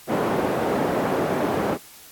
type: band-pass noise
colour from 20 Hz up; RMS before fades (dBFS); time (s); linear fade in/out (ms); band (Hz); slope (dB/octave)
white; -23; 0.07-1.78; 50; 190 to 580; 12
effects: white hiss -46 dBFS RMS until 2.11 s + AAC 64 kbps